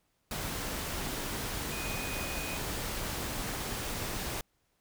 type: tone in noise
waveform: sine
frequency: 2489 Hz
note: D#7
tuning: in tune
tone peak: -41 dBFS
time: 1.72-2.57 s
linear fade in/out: 2 ms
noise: pink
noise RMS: -36 dBFS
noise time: 0.31-4.41 s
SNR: -8 dB
effects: pink hiss -75 dBFS RMS until 4.8 s